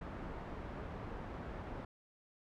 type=low-pass noise; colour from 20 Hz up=pink; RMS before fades=-45 dBFS; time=0.01-1.85 s; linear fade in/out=5 ms; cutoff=1300 Hz; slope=12 dB/octave; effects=none